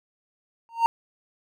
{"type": "tone with exponential growth", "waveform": "triangle", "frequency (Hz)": 921, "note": "A#5", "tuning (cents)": -21, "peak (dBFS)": -10, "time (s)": [0.69, 0.86], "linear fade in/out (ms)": 0, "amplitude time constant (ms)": 35, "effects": []}